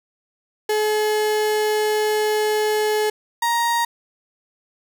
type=tone pair in turn; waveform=35% pulse; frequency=426.4 / 937.5 Hz; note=G#4 / A#5; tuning=+46 / +10 cents; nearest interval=octave + major second; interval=1364 cents; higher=second; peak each=-16 / -16 dBFS; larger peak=neither; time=0.69-3.1 / 3.42-3.85 s; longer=first; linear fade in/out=5 ms; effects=none